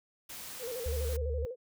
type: noise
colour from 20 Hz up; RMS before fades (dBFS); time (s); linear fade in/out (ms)
white; -44; 0.29-1.17; 10
type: tone with vibrato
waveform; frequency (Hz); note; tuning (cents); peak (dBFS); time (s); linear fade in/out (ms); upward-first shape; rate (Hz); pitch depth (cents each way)
sine; 485.3; B4; -30; -36; 0.59-1.56; 50; square; 12; 83
type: tone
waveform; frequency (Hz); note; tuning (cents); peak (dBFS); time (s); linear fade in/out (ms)
sine; 73.42; D2; 0; -31; 0.86-1.45; 0
effects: none